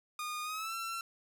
sawtooth tone with pitch glide, 1223 to 1349.2 Hz, D#6 to E6, -30 to +40 cents, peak -33 dBFS, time 0.19-1.01 s, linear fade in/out 2 ms, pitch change +170 cents, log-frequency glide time 0.43-0.74 s, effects none

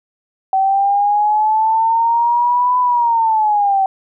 sine linear two-way sweep, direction up then down, 763 to 1000 to 763 Hz, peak -11 dBFS, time 0.53-3.86 s, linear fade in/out 2 ms, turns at 2.79 s, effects none

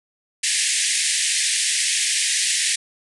white band-pass noise, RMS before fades -21 dBFS, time 0.43-2.76 s, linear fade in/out 10 ms, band 1700 to 10000 Hz, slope 96 dB/octave, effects none

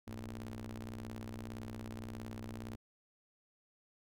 sawtooth ring-modulated tone, 61.74 Hz, B1, in tune, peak -36 dBFS, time 0.07-2.76 s, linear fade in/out 10 ms, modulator 163 Hz, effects none

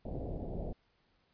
pink low-pass noise, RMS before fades -39 dBFS, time 0.05-0.73 s, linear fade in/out 5 ms, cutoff 700 Hz, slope 48 dB/octave, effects pink hiss -73 dBFS RMS until 1.33 s + resampled to 11025 Hz

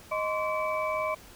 sine tone cluster, 623 / 1038 / 1139 / 2303 Hz, D#5 / C6 / C#6 / D7, +2 / -14 / +47 / -34 cents, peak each -30 / -32 / -36 / -35 dBFS, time 0.11-1.15 s, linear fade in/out 10 ms, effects pink hiss -51 dBFS RMS until 1.35 s

